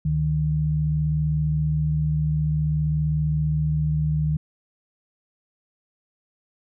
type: tone pair together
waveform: sine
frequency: 71.97 / 152.5 Hz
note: D2 / D#3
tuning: -34 / -34 cents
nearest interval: octave + minor second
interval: 1300 cents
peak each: -27 / -20 dBFS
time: 0.05-4.37 s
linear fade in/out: 5 ms
effects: none